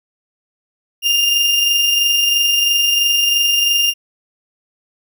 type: tone pair together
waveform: 35% pulse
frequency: 2785 / 2808 Hz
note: F7 / F7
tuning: -5 / +9 cents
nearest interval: unison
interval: 14 cents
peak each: -22 / -11 dBFS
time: 1.02-3.94 s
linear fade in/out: 50 ms
effects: none